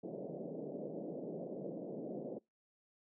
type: band-pass noise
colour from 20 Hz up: white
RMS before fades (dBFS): -44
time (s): 0.03-2.39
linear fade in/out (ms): 10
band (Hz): 150 to 600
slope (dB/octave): 48
effects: noise-tail reverb RT60 0.2 s tail -25 dB re dry